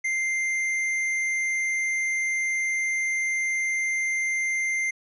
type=tone with tanh clipping; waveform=triangle; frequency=2093 Hz; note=C7; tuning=in tune; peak=-25 dBFS; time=0.04-4.91 s; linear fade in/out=10 ms; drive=14 dB; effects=low-pass 10000 Hz 12 dB/octave